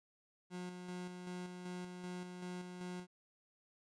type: tone with tremolo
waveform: 30% pulse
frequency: 180 Hz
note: F#3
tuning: 47 cents flat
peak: -40 dBFS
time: 0.5-3.07 s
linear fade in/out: 50 ms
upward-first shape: square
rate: 2.6 Hz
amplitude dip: 40%
effects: resampled to 22050 Hz